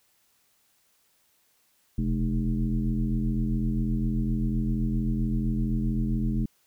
sine tone with frequency modulation, 130.3 Hz, C3, 7 cents flat, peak -23 dBFS, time 1.98-6.46 s, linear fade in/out 5 ms, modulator 84.3 Hz, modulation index 1.6, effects white hiss -67 dBFS RMS until 6.66 s

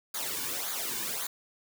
white noise with flanger, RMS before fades -34 dBFS, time 0.14-1.27 s, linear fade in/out 5 ms, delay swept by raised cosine 0.36 to 1.56 ms, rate 1.8 Hz, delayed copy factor -0.75, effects none

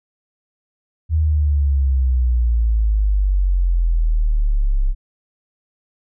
sine exponential sweep, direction down, 80.3 to 32.7 Hz, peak -13 dBFS, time 1.09-4.95 s, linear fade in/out 50 ms, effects none

